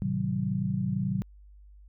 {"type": "chord", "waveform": "sine", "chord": "A diminished seventh", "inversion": "none", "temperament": "just", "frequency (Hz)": [110, 132, 158.4, 190.08], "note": ["A2", "C3", "Eb3", "Gb3"], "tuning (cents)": [0, 16, 31, 47], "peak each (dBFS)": [-34, -32, -34, -29], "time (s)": [0.02, 1.22], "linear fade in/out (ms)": 0, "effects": ["added 50 Hz sine -49 dBFS peak until 1.88 s"]}